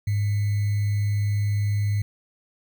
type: tone with sample-and-hold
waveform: sine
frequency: 102.9 Hz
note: G#2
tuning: 16 cents flat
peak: -20 dBFS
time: 0.07-2.02 s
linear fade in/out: 5 ms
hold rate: 2100 Hz
effects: none